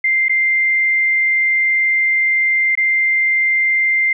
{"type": "tone with dropouts", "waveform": "sine", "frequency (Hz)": 2093, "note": "C7", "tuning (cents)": 0, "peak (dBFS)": -12, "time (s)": [0.04, 4.13], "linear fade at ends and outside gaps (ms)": 5, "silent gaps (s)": [[0.284, 0.294], [2.753, 2.774]], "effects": []}